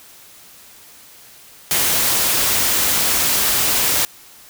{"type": "noise", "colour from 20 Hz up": "white", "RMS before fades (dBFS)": -17, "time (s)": [1.71, 4.05], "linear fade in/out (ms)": 0, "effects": ["white hiss -44 dBFS RMS until 4.49 s"]}